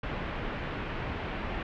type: low-pass noise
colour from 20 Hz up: pink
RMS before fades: -35 dBFS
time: 0.03-1.63 s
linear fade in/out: 5 ms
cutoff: 2800 Hz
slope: 24 dB/octave
effects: none